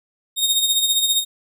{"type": "tone with tremolo", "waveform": "sawtooth", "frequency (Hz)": 3710, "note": "A#7", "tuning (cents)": -9, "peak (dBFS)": -11, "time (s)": [0.36, 1.25], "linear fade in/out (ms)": 50, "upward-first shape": "sine", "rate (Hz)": 15, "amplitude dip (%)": 55, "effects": []}